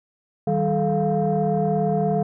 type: tone cluster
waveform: sine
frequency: 158.1 / 195.2 / 433.1 / 699 Hz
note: D#3 / G3 / A4 / F5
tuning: +28 / -7 / -27 / +1 cents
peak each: -23 dBFS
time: 0.47-2.23 s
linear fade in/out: 5 ms
effects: tanh soft clip ceiling -12 dBFS